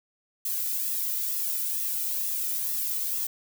violet noise with flanger, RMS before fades -29 dBFS, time 0.45-3.27 s, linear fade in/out 5 ms, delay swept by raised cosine 1.3 to 1.85 ms, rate 2.2 Hz, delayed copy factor -0.75, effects none

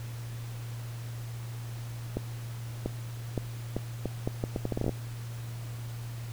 accelerating click train, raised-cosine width 2 ms, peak -16 dBFS, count 16, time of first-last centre 2.17-4.893 s, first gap 690 ms, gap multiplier 0.75, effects added 117 Hz sine -36 dBFS peak until 6.32 s + pink hiss -49 dBFS RMS until 6.32 s

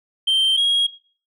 sine tone pair in turn, 3136 / 3286 Hz, G7 / G#7, 0 / -19 cents, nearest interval minor second, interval 81 cents, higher second, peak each -12 dBFS, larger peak neither, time 0.27-0.57 / 0.57-0.87 s, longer neither, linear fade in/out 10 ms, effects noise-tail reverb RT60 0.4 s tail -18 dB re dry + tanh soft clip ceiling -14 dBFS

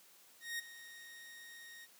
sawtooth tone with ADSR envelope, 1864.7 Hz, A#6, in tune, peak -33 dBFS, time 0.4-1.87 s, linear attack 190 ms, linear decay 13 ms, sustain -15 dB, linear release 33 ms, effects white hiss -63 dBFS RMS until 1.99 s + high-pass 150 Hz 12 dB/octave

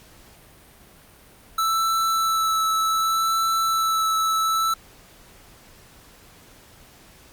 square tone with vibrato, 1318.5 Hz, E6, in tune, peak -20 dBFS, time 1.58-4.74 s, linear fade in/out 5 ms, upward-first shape sine, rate 0.66 Hz, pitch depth 12 cents each way, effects pink hiss -50 dBFS RMS until 7.32 s + Opus 48 kbps

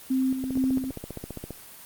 sine tone with tremolo, 261.6 Hz, C4, in tune, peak -21 dBFS, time 0.1-0.91 s, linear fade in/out 10 ms, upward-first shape square, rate 2.2 Hz, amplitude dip 55%
click train, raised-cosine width 2 ms, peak -21 dBFS, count 17, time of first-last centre 0.44-1.507 s, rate 15 Hz
effects white hiss -46 dBFS RMS until 1.85 s + Opus 32 kbps

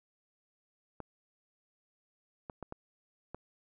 clicks, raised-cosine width 1 ms, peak -27 dBFS, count 5, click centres 1.003 / 2.498 / 2.627 / 2.724 / 3.346 s, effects none

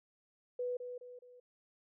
sine tone with echo, 493.9 Hz, B4, in tune, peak -34 dBFS, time 0.59-0.77 s, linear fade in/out 5 ms, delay 210 ms, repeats 3, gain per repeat -7 dB, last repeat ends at 1.4 s, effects none

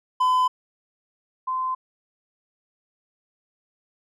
triangle / sine tone pair in turn, 1013 / 1031.9 Hz, B5 / C6, +44 / -24 cents, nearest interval unison, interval 32 cents, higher second, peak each -15 / -23 dBFS, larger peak first, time 0.2-0.48 / 1.47-1.75 s, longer neither, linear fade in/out 10 ms, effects none

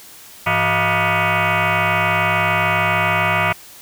sine tone with frequency modulation, 634 Hz, D#5, 32 cents sharp, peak -14 dBFS, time 0.46-3.53 s, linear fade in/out 10 ms, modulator 267 Hz, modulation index 7.4, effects white hiss -41 dBFS RMS until 3.81 s

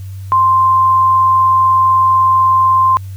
sine tone, 1046 Hz, C6, 1 cent flat, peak -7 dBFS, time 0.32-2.97 s, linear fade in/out 0 ms, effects added 96 Hz sine -24 dBFS peak until 3.16 s + white hiss -47 dBFS RMS until 3.16 s

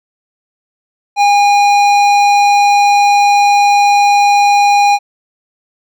sine tone with hard clipping, 814 Hz, G#5, 35 cents flat, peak -8 dBFS, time 1.16-4.99 s, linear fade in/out 50 ms, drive 13 dB, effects none

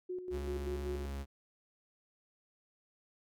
sine tone with tremolo, 364.2 Hz, F#4, 27 cents flat, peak -36 dBFS, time 0.09-1.06 s, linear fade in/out 10 ms, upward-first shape square, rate 5.2 Hz, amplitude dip 55%
45% pulse tone with vibrato, 69.3 Hz, C#2, in tune, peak -38 dBFS, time 0.3-1.26 s, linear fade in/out 50 ms, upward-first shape square, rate 18 Hz, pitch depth 8 cents each way
effects none

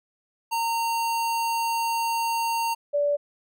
square / sine tone pair in turn, 920 / 579.6 Hz, A#5 / D5, -23 / -23 cents, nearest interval minor sixth, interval 800 cents, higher first, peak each -24 / -20 dBFS, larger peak second, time 0.51-2.75 / 2.93-3.17 s, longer first, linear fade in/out 20 ms, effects none

